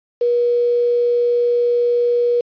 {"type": "tone with quantisation", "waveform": "sine", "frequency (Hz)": 480.8, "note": "B4", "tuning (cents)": -46, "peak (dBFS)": -13, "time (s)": [0.21, 2.41], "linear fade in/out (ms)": 5, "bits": 6, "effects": ["resampled to 11025 Hz"]}